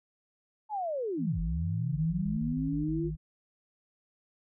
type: linear two-way sweep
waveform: sine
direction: down then up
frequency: 880 to 43.29 to 351.5 Hz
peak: -30 dBFS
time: 0.69-3.11 s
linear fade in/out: 50 ms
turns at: 1.4 s
type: tone with pitch glide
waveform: sine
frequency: 164.81 to 155.56 Hz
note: E3 to D#3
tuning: 0 to 0 cents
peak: -32 dBFS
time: 1.17-3.17 s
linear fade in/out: 50 ms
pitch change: -100 cents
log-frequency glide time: 1.56-2.8 s
type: tone bursts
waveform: sine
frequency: 55.9 Hz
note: A1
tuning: 28 cents sharp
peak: -38 dBFS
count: 8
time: 1.94-3.159 s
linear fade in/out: 5 ms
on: 120 ms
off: 37 ms
effects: none